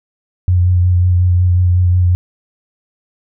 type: tone with vibrato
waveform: sine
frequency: 89.7 Hz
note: F2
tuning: 47 cents sharp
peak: -8 dBFS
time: 0.48-2.15 s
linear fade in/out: 0 ms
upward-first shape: sine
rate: 5.5 Hz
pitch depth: 23 cents each way
effects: none